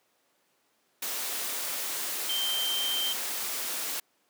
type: tone in noise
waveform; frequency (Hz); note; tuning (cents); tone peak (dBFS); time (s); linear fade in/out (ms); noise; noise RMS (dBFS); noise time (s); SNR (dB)
sine; 3136; G7; 0; -28; 2.29-3.13; 5; white; -33; 1.02-4; +2
effects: pink hiss -70 dBFS RMS until 4.29 s + high-pass 300 Hz 12 dB/octave